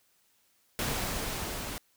pink noise with level ramp, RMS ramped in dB -31 to -38 dBFS, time 0.79-1.78 s, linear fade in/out 0 ms, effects white hiss -69 dBFS RMS until 1.96 s

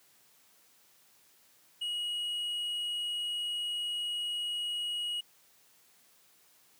sine tone with tanh clipping, 2900 Hz, F#7, 35 cents flat, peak -33 dBFS, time 1.81-5.21 s, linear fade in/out 10 ms, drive 5 dB, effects white hiss -64 dBFS RMS until 6.79 s + high-pass 100 Hz 12 dB/octave

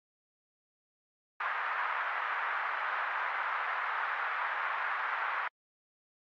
pink band-pass noise, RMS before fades -34 dBFS, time 1.4-5.48 s, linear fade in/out 5 ms, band 1000 to 1800 Hz, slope 24 dB/octave, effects AAC 48 kbps

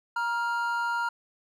triangle tone pair together, 946.2 / 1396.9 Hz, A#5 / F6, +26 / 0 cents, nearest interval perfect fifth, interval 674 cents, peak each -27 / -27 dBFS, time 0.16-1.09 s, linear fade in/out 5 ms, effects none

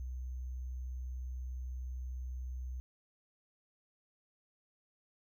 sine tone with sample-and-hold, 63.2 Hz, B1, 41 cents sharp, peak -38 dBFS, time 0-2.8 s, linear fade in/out 0 ms, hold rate 6300 Hz, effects none

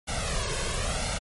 pink noise with flanger, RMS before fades -29 dBFS, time 0.07-1.19 s, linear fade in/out 20 ms, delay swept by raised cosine 1.4 to 1.92 ms, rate 0.98 Hz, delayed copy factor +0.8, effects MP3 48 kbps

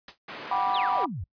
white noise with exponential decay, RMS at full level -35 dBFS, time 0.08-0.18 s, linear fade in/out 2 ms, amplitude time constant 21 ms
white band-pass noise, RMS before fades -40 dBFS, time 0.28-1.05 s, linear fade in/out 5 ms, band 200 to 2100 Hz, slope 12 dB/octave
sine chord, G major seventh, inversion third, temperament just, 735 / 784 / 980 / 1176 Hz, F#5 / G5 / B5 / D6, -12 / 0 / -14 / +2 cents, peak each -30 / -29 / -27 / -30 dBFS, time 0.51-1.06 s, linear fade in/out 5 ms
sine exponential sweep, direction down, 4155 to 74.6 Hz, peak -31 dBFS, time 0.74-1.24 s, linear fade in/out 5 ms
effects noise-tail reverb RT60 0.1 s tail -24 dB re dry + resampled to 11025 Hz

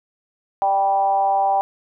sine tone with frequency modulation, 784 Hz, G5, in tune, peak -15 dBFS, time 0.62-1.61 s, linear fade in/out 0 ms, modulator 192 Hz, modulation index 0.63, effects none

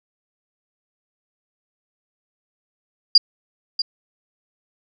sine tone with echo, 4820 Hz, D8, 44 cents sharp, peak -6 dBFS, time 3.15-3.18 s, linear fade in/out 5 ms, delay 640 ms, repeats 1, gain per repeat -12 dB, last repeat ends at 3.82 s, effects none

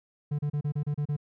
triangle tone bursts, 146.83 Hz, D3, in tune, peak -24 dBFS, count 8, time 0.31-1.166 s, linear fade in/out 10 ms, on 79 ms, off 32 ms, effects none

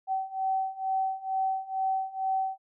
sine beating tone pair, 764 / 766.2 Hz, G5 / G5, -45 / -40 cents, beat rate 2.2 Hz, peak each -31 / -29 dBFS, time 0.07-2.58 s, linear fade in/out 50 ms, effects none

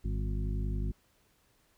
harmonic tone with a mistuned harmonic, 51.1 Hz, G#1, 27 cents flat, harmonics 1 / 2 / 3 / 4 / 5 / 7, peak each -31 / -37 / -41 / -43 / -45 / -48 dBFS, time 0.04-0.92 s, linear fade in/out 10 ms, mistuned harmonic 4, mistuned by -56 cents, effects pink hiss -69 dBFS RMS until 1.77 s

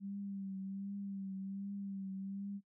sine tone with vibrato, 196 Hz, G3, in tune, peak -40 dBFS, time 0-2.61 s, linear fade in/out 50 ms, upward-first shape triangle, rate 1.3 Hz, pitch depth 44 cents each way, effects noise-tail reverb RT60 0.1 s tail -19 dB re dry

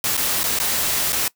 white noise with dropouts, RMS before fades -21 dBFS, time 0.04-1.28 s, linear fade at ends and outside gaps 2 ms, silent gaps 0.169-0.175 / 0.433-0.439 / 0.589-0.599 / 1.123-1.128 s, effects noise-tail reverb RT60 0.1 s tail -21 dB re dry

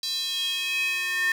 square tone with high-pass filter sweep, 361.9 Hz, F#4, 38 cents flat, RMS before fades -27 dBFS, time 0.03-1.32 s, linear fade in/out 2 ms, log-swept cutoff 4300 to 1800 Hz, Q 6.3, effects none

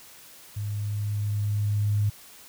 sine tone with level ramp, 103.83 Hz, G#2, in tune, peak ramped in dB -28 to -20 dBFS, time 0.56-2.1 s, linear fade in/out 10 ms, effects white hiss -49 dBFS RMS until 2.48 s

